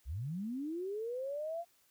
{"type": "linear sweep", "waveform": "sine", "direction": "up", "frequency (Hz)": [53.5, 698.5], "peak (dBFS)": -36, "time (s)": [0.05, 1.65], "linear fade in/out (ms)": 50, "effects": ["white hiss -70 dBFS RMS until 1.9 s"]}